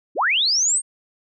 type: linear sweep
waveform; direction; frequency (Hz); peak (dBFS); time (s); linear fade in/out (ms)
sine; up; 204 to 8730; -16; 0.15-0.82; 50
effects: none